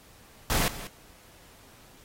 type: noise with echo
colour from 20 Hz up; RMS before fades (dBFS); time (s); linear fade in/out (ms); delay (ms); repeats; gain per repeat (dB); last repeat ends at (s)
pink; -26; 0.5-0.68; 0; 190; 1; -14; 0.87
effects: pink hiss -55 dBFS RMS until 2.04 s + AAC 48 kbps